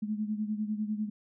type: beating tone pair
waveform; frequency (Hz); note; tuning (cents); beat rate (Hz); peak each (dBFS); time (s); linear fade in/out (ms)
sine; 210.7 / 220.7; G#3 / A3; +25 / +5; 10; -31 / -36; 0.02-1.1; 10
effects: none